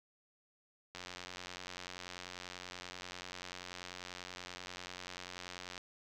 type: click train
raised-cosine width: 0.2 ms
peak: -27 dBFS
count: 437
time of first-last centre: 0.95-5.778 s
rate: 90.3 Hz
effects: none